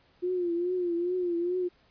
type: tone with vibrato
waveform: sine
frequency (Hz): 352.8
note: F4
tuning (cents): +18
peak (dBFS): -26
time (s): 0.22-1.69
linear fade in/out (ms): 20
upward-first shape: triangle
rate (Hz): 2.4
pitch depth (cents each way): 81
effects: pink hiss -64 dBFS RMS until 1.9 s + resampled to 11025 Hz